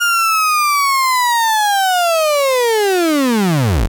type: linear sweep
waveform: 35% pulse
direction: down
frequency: 1423 to 34.88 Hz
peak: -10 dBFS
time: 0-3.88 s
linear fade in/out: 20 ms
effects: none